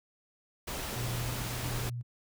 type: noise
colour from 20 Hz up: pink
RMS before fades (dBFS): -37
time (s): 0.67-1.9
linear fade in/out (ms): 10
type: tone with tremolo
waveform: sine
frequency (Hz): 120.3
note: B2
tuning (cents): -45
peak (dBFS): -34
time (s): 0.94-2.03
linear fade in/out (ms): 20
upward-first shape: square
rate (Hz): 1.4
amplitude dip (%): 30
effects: none